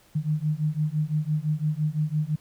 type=beating tone pair; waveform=sine; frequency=149.9 / 155.8 Hz; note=D3 / D#3; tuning=+36 / +3 cents; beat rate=5.9 Hz; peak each=-26 dBFS; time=0.15-2.36 s; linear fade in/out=10 ms; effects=pink hiss -58 dBFS RMS until 2.4 s